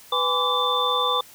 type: tone cluster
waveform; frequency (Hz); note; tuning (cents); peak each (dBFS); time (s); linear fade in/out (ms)
sine; 496.8 / 818 / 1013 / 1157 / 3548; B4 / G#5 / B5 / D6 / A7; +10 / -26 / +44 / -26 / +14; -27 / -31 / -27 / -24 / -24; 0.12-1.21; 5
effects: white hiss -48 dBFS RMS until 1.34 s